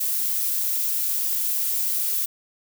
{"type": "noise", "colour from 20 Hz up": "violet", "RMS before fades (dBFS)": -24, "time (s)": [0, 2.26], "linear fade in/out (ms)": 10, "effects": []}